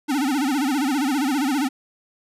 square tone with vibrato, 277.2 Hz, C#4, in tune, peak -20 dBFS, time 0.08-1.69 s, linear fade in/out 20 ms, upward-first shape sine, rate 15 Hz, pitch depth 170 cents each way, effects resampled to 32000 Hz

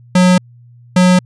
square tone pair in turn, 181.8 / 181.8 Hz, F#3 / F#3, -30 / -30 cents, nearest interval unison, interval 0 cents, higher neither, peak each -7 dBFS, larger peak neither, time 0.15-0.38 / 0.96-1.19 s, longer neither, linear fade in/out 5 ms, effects added 120 Hz sine -39 dBFS peak until 1.25 s + resampled to 22050 Hz

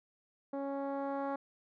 10% pulse tone with low-pass filter sweep, 277 Hz, C#4, 1 cent flat, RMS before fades -37 dBFS, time 0.53-1.36 s, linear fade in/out 5 ms, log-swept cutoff 560 to 930 Hz, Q 1.1, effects none

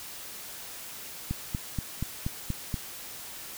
click train, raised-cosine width 5 ms, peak -17 dBFS, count 7, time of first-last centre 1.31-2.742 s, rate 4.19 Hz, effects white hiss -42 dBFS RMS until 3.57 s

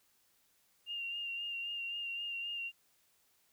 sine tone with vibrato, 2792 Hz, F7, 1 cent flat, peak -37 dBFS, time 0.86-2.72 s, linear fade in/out 50 ms, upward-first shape sine, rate 3.8 Hz, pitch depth 28 cents each way, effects white hiss -72 dBFS RMS until 3.52 s

